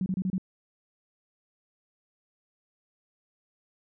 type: tone bursts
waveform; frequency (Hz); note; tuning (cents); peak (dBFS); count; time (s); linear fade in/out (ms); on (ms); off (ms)
sine; 186.7; F#3; +16; -25; 5; 0.01-0.381; 2; 51; 29
effects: none